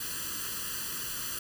white noise with comb filter, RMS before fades -36 dBFS, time 0-1.39 s, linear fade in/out 5 ms, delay 0.67 ms, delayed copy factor +0.95, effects none

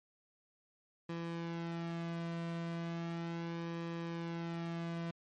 sawtooth tone with flanger, 168.1 Hz, E3, 34 cents sharp, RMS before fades -40 dBFS, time 1.09-5.11 s, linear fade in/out 5 ms, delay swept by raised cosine 1.4 to 2.37 ms, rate 0.36 Hz, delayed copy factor -0.6, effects low-pass 4000 Hz 12 dB/octave + MP3 48 kbps

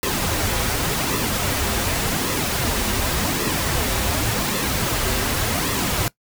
pink noise with flanger, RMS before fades -22 dBFS, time 0.03-6.08 s, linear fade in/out 0 ms, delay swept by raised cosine 1.3 to 6.8 ms, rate 0.88 Hz, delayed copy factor -0.55, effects noise-tail reverb RT60 0.1 s tail -20 dB re dry

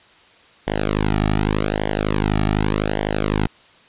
sawtooth tone with flanger, 51.9 Hz, G#1, in tune, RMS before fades -20 dBFS, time 0.67-3.47 s, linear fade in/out 0 ms, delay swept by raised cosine 0.78 to 1.98 ms, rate 0.85 Hz, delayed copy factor -0.95, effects white hiss -50 dBFS RMS until 3.88 s + resampled to 8000 Hz

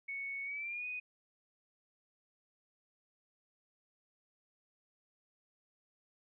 sine tone with pitch glide, 2217 to 2488 Hz, C#7 to D#7, 0 to -1 cents, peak -38 dBFS, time 0.08-1 s, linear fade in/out 10 ms, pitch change +199 cents, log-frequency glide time 0.44-0.86 s, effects none

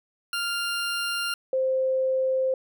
20% pulse / sine tone pair in turn, 1396.9 / 523.2 Hz, F6 / C5, 0 / 0 cents, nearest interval octave + perfect fourth, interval 1700 cents, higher first, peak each -21 dBFS, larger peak neither, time 0.33-1.34 / 1.53-2.54 s, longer neither, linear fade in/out 2 ms, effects none

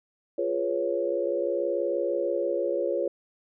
sine chord, C# dominant seventh, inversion first, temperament equal, 349.2 / 415.3 / 493.9 / 554.4 Hz, E#4 / G#4 / B4 / C#5, 0 / 0 / 0 / 0 cents, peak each -30 / -32 / -31 / -28 dBFS, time 0.38-3.08 s, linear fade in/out 5 ms, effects none

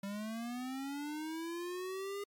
square linear sweep, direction up, 195.4 to 408 Hz, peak -39 dBFS, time 0.03-2.24 s, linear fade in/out 5 ms, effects MP3 96 kbps

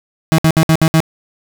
35% pulse tone bursts, 160.5 Hz, E3, 46 cents flat, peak -6 dBFS, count 6, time 0.32-1.003 s, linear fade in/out 0 ms, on 63 ms, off 61 ms, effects none

